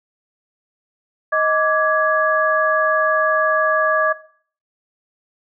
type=tone cluster; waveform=sine; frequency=627 / 1167 / 1669 Hz; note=D#5 / D6 / G#6; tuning=+13 / -11 / +8 cents; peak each=-19 dBFS; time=1.32-4.13 s; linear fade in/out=10 ms; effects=noise-tail reverb RT60 0.5 s tail -17 dB re dry